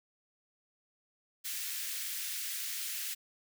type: high-pass noise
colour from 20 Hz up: white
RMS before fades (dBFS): -38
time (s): 1.44-3.15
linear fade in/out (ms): 20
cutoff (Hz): 1700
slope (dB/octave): 24
effects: none